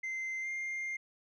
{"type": "tone with pitch glide", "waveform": "sine", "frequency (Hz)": [2077, 2110], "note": ["C7", "C7"], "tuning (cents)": [-13, 14], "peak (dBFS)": -32, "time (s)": [0.03, 0.97], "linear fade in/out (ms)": 10, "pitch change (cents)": 27, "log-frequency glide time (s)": [0.41, 0.48], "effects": ["tanh soft clip ceiling -34 dBFS"]}